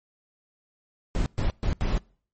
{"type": "noise bursts at uneven times", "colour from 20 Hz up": "brown", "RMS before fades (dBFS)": -24, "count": 4, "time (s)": [[1.15, 1.26], [1.38, 1.5], [1.63, 1.73], [1.81, 1.98]], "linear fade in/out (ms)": 0, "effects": ["noise-tail reverb RT60 0.5 s tail -26 dB re dry", "MP3 32 kbps"]}